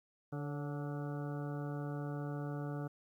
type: harmonic tone with a mistuned harmonic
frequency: 145.5 Hz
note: D3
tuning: 16 cents flat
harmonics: 1 / 2 / 3 / 4 / 5 / 6 / 8 / 9 / 10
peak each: -39 / -44 / -48 / -50 / -52 / -56 / -56 / -56 / -56 dBFS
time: 0.32-2.88 s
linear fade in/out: 10 ms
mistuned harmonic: 4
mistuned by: -45 cents
effects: 12-bit